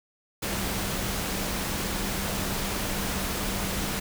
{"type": "tone in noise", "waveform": "sine", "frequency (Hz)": 196, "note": "G3", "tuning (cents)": 0, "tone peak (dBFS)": -36, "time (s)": [0.42, 4], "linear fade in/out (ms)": 10, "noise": "pink", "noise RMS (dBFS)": -30, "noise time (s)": [0.42, 4], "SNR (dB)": -9, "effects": []}